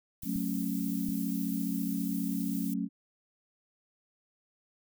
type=noise; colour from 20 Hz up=violet; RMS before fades=-43 dBFS; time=0.22-2.74 s; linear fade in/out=5 ms
type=clicks; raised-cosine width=5 ms; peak=-31 dBFS; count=3; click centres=0.235 / 0.36 / 1.088 s
type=chord; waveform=sine; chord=F# minor; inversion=none; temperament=equal with one note detuned; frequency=185 / 220 / 274.5 Hz; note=F#3 / A3 / C#4; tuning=0 / 0 / -17 cents; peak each=-34 dBFS; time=0.24-2.89 s; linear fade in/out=50 ms
effects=none